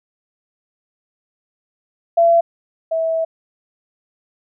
sine tone pair in turn, 676 / 651.1 Hz, E5 / E5, +43 / -22 cents, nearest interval minor second, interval 65 cents, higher first, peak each -9 / -16 dBFS, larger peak first, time 2.17-2.41 / 2.91-3.25 s, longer second, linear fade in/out 10 ms, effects none

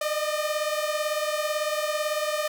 sawtooth beating tone pair, 601 / 619 Hz, D5 / D#5, +40 / -9 cents, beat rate 18 Hz, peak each -23 / -26 dBFS, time 0.01-2.48 s, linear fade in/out 5 ms, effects none

